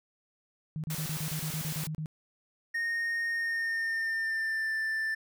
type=tone bursts; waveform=sine; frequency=155.56 Hz; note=D#3; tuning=in tune; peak=-32 dBFS; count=12; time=0.76-2.059 s; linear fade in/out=0 ms; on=78 ms; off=33 ms
type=high-pass noise; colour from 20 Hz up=white; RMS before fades=-38 dBFS; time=0.9-1.87 s; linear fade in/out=2 ms; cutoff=140 Hz; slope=24 dB/octave
type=tone with pitch glide; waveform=triangle; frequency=1850 to 1771.6 Hz; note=A#6 to A6; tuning=-14 to +11 cents; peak=-27 dBFS; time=2.74-5.15 s; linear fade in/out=10 ms; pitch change=-75 cents; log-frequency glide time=3.29-4.73 s
effects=none